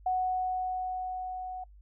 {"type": "tone with level ramp", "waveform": "sine", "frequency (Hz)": 740, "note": "F#5", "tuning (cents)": 0, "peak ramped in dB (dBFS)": [-25, -36], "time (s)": [0.06, 1.64], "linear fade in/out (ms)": 5, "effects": ["noise-tail reverb RT60 0.1 s tail -24 dB re dry", "added 50 Hz sine -51 dBFS peak until 1.81 s"]}